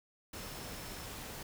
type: tone in noise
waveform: sine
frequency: 5300 Hz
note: E8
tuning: 9 cents sharp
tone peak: -56 dBFS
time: 0.35-1.06 s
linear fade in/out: 5 ms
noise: pink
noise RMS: -45 dBFS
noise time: 0.33-1.43 s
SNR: -14 dB
effects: none